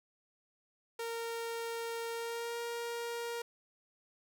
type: tone with pitch glide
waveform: sawtooth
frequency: 461.8 to 469.9 Hz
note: A#4 to A#4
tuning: -16 to +14 cents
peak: -33 dBFS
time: 0.99-3.42 s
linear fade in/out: 5 ms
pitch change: +30 cents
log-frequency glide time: 2.13-2.58 s
effects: none